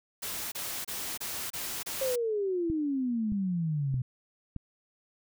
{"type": "noise bursts", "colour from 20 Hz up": "white", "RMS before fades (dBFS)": -36, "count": 6, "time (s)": [0.22, 2.16], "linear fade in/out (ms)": 10, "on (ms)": 300, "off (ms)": 28}
{"type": "exponential sweep", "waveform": "sine", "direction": "down", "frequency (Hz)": [541, 124], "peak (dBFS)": -27, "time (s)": [2.01, 4.02], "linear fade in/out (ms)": 5}
{"type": "click train", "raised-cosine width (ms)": 5, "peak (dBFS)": -24, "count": 4, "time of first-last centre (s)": [2.7, 4.563], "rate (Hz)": 1.61}
{"effects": []}